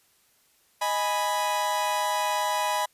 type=chord; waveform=40% pulse; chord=G# minor; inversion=second; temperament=equal; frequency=622.3 / 830.6 / 987.8 Hz; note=D#5 / G#5 / B5; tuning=0 / 0 / 0 cents; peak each=-31 / -28 / -26 dBFS; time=0.81-2.86 s; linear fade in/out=10 ms; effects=white hiss -64 dBFS RMS until 2.93 s + resampled to 32000 Hz